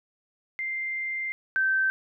sine tone pair in turn, 2093 / 1551 Hz, C7 / G6, 0 / -19 cents, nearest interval perfect fourth, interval 519 cents, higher first, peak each -28 / -21 dBFS, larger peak second, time 0.59-1.32 / 1.56-1.9 s, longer first, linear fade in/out 0 ms, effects none

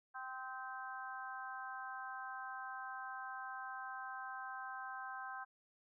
harmonic tone with a mistuned harmonic, 260 Hz, C4, 11 cents flat, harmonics 3 / 4 / 5 / 6, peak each -49 / -49 / -51 / -48 dBFS, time 0.14-5.45 s, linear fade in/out 20 ms, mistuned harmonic 5, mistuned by -20 cents, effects none

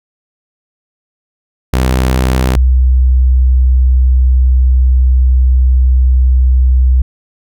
sawtooth / sine tone pair in turn, 63.9 / 63.61 Hz, C2 / C2, -40 / -48 cents, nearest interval unison, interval 8 cents, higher first, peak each -5 dBFS, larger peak neither, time 1.73-2.56 / 2.56-7.02 s, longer second, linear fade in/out 5 ms, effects none

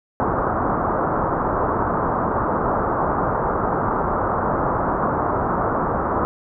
white low-pass noise, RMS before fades -21 dBFS, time 0.2-6.25 s, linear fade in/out 0 ms, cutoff 1300 Hz, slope 48 dB/octave, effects none

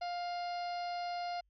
harmonic tone, 703 Hz, F5, 11 cents sharp, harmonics 1 / 2 / 3 / 4 / 5 / 6 / 7 / 8, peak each -36 / -50 / -51 / -54 / -61 / -51 / -53 / -65 dBFS, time 0.01-1.41 s, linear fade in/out 10 ms, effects added 50 Hz sine -70 dBFS peak until 1.49 s

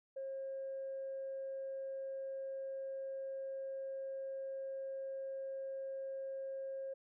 sine tone, 538 Hz, C5, 48 cents sharp, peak -39 dBFS, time 0.16-6.94 s, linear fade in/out 10 ms, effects tanh soft clip ceiling -36 dBFS

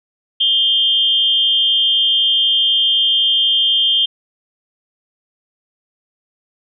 sine tone with amplitude modulation, 3176 Hz, G7, 22 cents sharp, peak -8 dBFS, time 0.4-4.06 s, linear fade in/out 10 ms, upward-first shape sine, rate 293 Hz, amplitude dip 70%, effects none

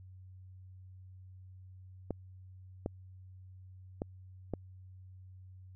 clicks, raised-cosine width 2 ms, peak -21 dBFS, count 4, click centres 2.107 / 2.861 / 4.019 / 4.537 s, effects added 93 Hz sine -50 dBFS peak until 5.75 s

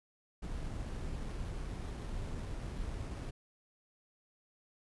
brown noise with sample-and-hold, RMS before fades -40 dBFS, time 0.42-3.31 s, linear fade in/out 10 ms, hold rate 7350 Hz, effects resampled to 24000 Hz

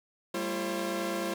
sawtooth tone cluster, 197 / 226.5 / 340.1 / 536 Hz, G3 / A#3 / F4 / C5, +9 / -50 / -46 / +42 cents, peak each -33 / -37 / -30 / -32 dBFS, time 0.34-1.34 s, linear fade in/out 5 ms, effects none

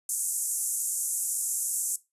pink band-pass noise, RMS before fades -30 dBFS, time 0.09-1.96 s, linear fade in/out 2 ms, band 6900 to 12000 Hz, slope 48 dB/octave, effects noise-tail reverb RT60 0.2 s tail -17 dB re dry + resampled to 32000 Hz

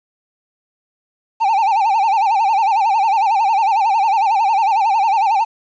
triangle tone with vibrato, 840 Hz, G#5, 19 cents sharp, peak -10 dBFS, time 1.4-5.45 s, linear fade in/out 20 ms, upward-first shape sine, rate 11 Hz, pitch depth 160 cents each way, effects resampled to 16000 Hz + 8-bit

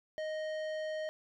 sine tone with tanh clipping, 622.3 Hz, D#5, in tune, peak -37 dBFS, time 0.18-1.09 s, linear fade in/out 0 ms, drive 14 dB, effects none

